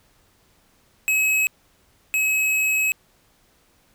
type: tone pair in turn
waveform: square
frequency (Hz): 2562 / 2562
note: E7 / E7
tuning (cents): -50 / -50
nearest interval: unison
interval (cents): 0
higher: neither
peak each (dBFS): -18 / -19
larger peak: first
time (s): 1.08-1.47 / 2.14-2.92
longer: second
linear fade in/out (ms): 0
effects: pink hiss -60 dBFS RMS until 3.94 s